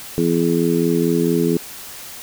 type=harmonic tone; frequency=84.4 Hz; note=E2; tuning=41 cents sharp; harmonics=2 / 3 / 4 / 5; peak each=-20 / -20 / -20 / -20 dBFS; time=0.18-1.57 s; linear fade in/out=0 ms; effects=white hiss -35 dBFS RMS until 2.22 s